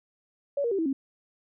sine tone with pitch steps, 566 / 470.5 / 391.1 / 325.1 / 270.2 Hz, C#5 / A#4 / G4 / E4 / C#4, +36 / +16 / -4 / -24 / -44 cents, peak -24 dBFS, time 0.57-0.93 s, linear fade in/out 5 ms, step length 72 ms, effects none

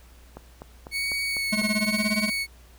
click train, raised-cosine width 1 ms, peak -24 dBFS, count 6, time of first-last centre 0.37-1.617 s, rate 4.01 Hz
30% pulse tone with vibrato, 2217 Hz, C#7, in tune, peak -23 dBFS, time 0.91-2.47 s, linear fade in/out 50 ms, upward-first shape sine, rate 1 Hz, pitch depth 21 cents each way
square tone with tremolo, 212.7 Hz, G#3, 42 cents sharp, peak -21 dBFS, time 1.52-2.3 s, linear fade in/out 10 ms, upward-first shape triangle, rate 17 Hz, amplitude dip 100%
effects added 60 Hz sine -49 dBFS peak until 2.78 s + pink hiss -56 dBFS RMS until 2.78 s

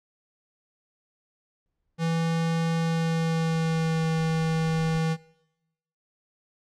brown noise with exponential growth, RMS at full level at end -40 dBFS, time 1.66-4.98 s, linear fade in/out 0 ms, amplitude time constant 720 ms
square tone with pitch glide, 164.81 to 161.33 Hz, E3 to E3, 0 to -37 cents, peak -24 dBFS, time 1.98-5.17 s, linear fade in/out 50 ms, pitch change -37 cents, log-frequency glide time 2.77-4.08 s
effects noise-tail reverb RT60 0.9 s tail -21 dB re dry + low-pass 7000 Hz 12 dB/octave

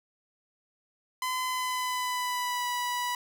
sawtooth tone with pitch glide, 1019 to 980.3 Hz, C6 to B5, -46 to -13 cents, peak -25 dBFS, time 1.22-3.15 s, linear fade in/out 2 ms, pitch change -67 cents, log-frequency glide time 1.45-2.69 s, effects none

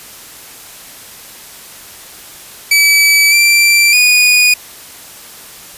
sawtooth tone with pitch steps, 2296 / 2349 / 2466 Hz, D7 / D7 / D#7, -40 / 0 / -16 cents, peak -3 dBFS, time 2.71-4.54 s, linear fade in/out 5 ms, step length 610 ms, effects white hiss -34 dBFS RMS until 5.77 s + resampled to 32000 Hz

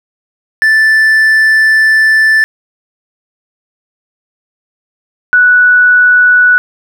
triangle / sine tone pair in turn, 1760 / 1476.9 Hz, A6 / F#6, 0 / -4 cents, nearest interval minor third, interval 304 cents, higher first, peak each -3 dBFS, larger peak neither, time 0.62-2.44 / 5.33-6.58 s, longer first, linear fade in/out 0 ms, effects none

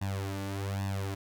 sawtooth tone with flanger, 98.1 Hz, G2, 2 cents sharp, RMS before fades -34 dBFS, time 0.01-1.15 s, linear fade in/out 10 ms, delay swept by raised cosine 1.1 to 3.5 ms, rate 1.2 Hz, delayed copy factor +0.95, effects none

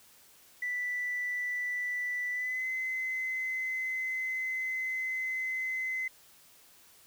sine tone with pitch glide, 1975.5 to 2046 Hz, B6 to C7, 0 to -39 cents, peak -30 dBFS, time 0.62-6.08 s, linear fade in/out 5 ms, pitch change +61 cents, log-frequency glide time 2.31-2.67 s, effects tanh soft clip ceiling -26 dBFS + white hiss -59 dBFS RMS until 7.06 s

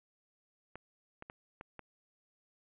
clicks, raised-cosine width 0.5 ms, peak -30 dBFS, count 5, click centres 0.756 / 1.224 / 1.299 / 1.611 / 1.793 s, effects resampled to 8000 Hz + 10-bit

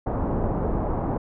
pink low-pass noise, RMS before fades -25 dBFS, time 0.06-1.18 s, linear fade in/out 10 ms, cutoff 970 Hz, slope 24 dB/octave, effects none

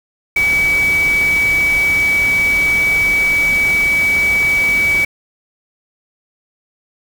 sine tone in noise, 2280 Hz, C#7, 48 cents sharp, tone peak -11 dBFS, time 0.36-5.05 s, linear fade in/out 5 ms, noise pink, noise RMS -26 dBFS, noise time 0.36-5.05 s, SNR +12 dB, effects none

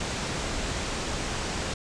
pink low-pass noise, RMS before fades -31 dBFS, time 0-1.74 s, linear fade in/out 5 ms, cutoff 8400 Hz, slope 48 dB/octave, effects none

